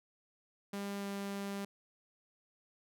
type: tone with pitch glide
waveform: sawtooth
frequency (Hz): 200.2 to 199.05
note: G3 to G3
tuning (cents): +37 to +27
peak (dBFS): -34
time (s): 0.73-1.65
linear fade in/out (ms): 5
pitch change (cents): -10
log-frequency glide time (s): 0.97-1.06
effects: none